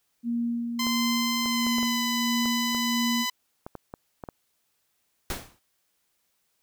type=tone with tremolo; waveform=sine; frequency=235.6 Hz; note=A#3; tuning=19 cents sharp; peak=-24 dBFS; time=0.23-3.26 s; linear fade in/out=50 ms; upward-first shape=sine; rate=1.5 Hz; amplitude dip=40%
type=tone with pitch glide; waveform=10% pulse; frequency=1035 to 1001.5 Hz; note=C6 to B5; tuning=-19 to +24 cents; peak=-18 dBFS; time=0.79-3.3 s; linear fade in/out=5 ms; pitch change=-57 cents; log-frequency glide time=1.42-2.01 s
type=clicks; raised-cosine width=1 ms; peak=-23 dBFS; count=12; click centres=0.868 / 1.459 / 1.667 / 1.784 / 1.83 / 2.457 / 2.748 / 3.665 / 3.753 / 3.939 / 4.238 / 4.288 s
type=noise with exponential decay; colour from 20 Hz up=pink; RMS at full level=-28 dBFS; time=5.3-5.59 s; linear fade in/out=1 ms; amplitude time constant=61 ms
effects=white hiss -73 dBFS RMS until 6.62 s